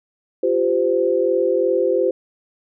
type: chord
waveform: sine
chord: F suspended second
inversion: none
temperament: equal with one note detuned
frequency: 349.2 / 392 / 514.9 Hz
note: F4 / G4 / C5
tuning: 0 / 0 / -28 cents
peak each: -21 / -20 / -18 dBFS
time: 0.43-2.11 s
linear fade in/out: 5 ms
effects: none